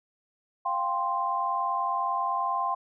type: chord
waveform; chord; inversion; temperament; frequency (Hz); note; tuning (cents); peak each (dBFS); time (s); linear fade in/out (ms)
sine; F suspended second; none; equal with one note detuned; 698.5 / 788.5 / 1046.5; F5 / G5 / C6; 0 / +10 / 0; -33 / -31 / -27; 0.65-2.75; 10
effects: none